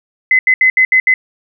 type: tone bursts at uneven times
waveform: sine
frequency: 2038 Hz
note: C7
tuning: 46 cents flat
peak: -6 dBFS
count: 6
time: 0.31-0.39 / 0.47-0.54 / 0.61-0.7 / 0.77-0.85 / 0.92-1 / 1.07-1.14 s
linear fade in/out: 2 ms
effects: none